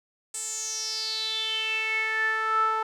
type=tone with band-pass filter sweep; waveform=sawtooth; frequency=440.1 Hz; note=A4; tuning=in tune; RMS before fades=-28 dBFS; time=0.34-2.83 s; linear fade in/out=5 ms; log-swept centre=8200 to 1100 Hz; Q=7.6; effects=none